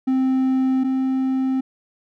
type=tone pair in turn; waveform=triangle; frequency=261.6 / 262.8 Hz; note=C4 / C4; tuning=0 / +8 cents; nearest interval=unison; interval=8 cents; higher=second; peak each=-14 / -16 dBFS; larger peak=first; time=0.07-0.84 / 0.84-1.61 s; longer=neither; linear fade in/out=10 ms; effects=none